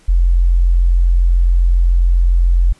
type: tone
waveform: sine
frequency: 43.65 Hz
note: F1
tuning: in tune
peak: -8 dBFS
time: 0.08-2.73 s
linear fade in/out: 10 ms
effects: pink hiss -50 dBFS RMS until 2.79 s + resampled to 24000 Hz